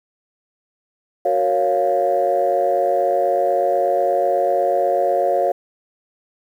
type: chord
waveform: sine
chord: Gb major seventh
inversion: none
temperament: equal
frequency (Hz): 370 / 466.2 / 554.4 / 698.5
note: Gb4 / Bb4 / Db5 / F5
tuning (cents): 0 / 0 / 0 / 0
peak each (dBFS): -24 / -23 / -18 / -18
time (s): 1.25-5.52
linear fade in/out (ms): 5
effects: tanh soft clip ceiling -7 dBFS + 8-bit